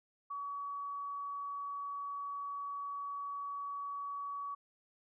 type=tone; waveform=sine; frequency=1133 Hz; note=C#6; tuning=37 cents sharp; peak=-38 dBFS; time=0.3-4.55 s; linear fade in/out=10 ms; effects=none